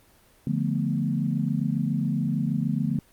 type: chord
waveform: sine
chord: B half-diminished seventh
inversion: first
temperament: equal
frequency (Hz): 146.83 / 174.61 / 220 / 246.9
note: D3 / F3 / A3 / B3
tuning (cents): 0 / 0 / 0 / 0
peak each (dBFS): -27 / -29 / -28 / -30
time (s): 0.47-2.99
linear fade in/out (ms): 2
effects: pink hiss -58 dBFS RMS until 3.12 s + Opus 24 kbps